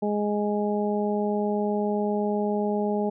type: harmonic tone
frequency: 207.7 Hz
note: G#3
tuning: in tune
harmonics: 1 / 2 / 3 / 4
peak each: -26 / -27 / -31 / -32 dBFS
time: 0.02-3.1 s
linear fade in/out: 10 ms
effects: none